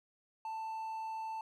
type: tone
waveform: triangle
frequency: 886 Hz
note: A5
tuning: 12 cents sharp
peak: -36 dBFS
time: 0.45-1.41 s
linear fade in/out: 2 ms
effects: none